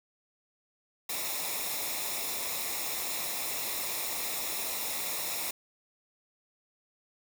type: noise with comb filter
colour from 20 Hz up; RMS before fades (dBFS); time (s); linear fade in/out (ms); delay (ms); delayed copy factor
white; -34; 1.09-5.51; 5; 0.65; -0.65
effects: none